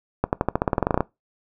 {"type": "accelerating click train", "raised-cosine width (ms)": 1, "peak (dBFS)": -5, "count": 15, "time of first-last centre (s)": [0.24, 1.006], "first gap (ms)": 89, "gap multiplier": 0.92, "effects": ["noise-tail reverb RT60 0.2 s tail -21 dB re dry"]}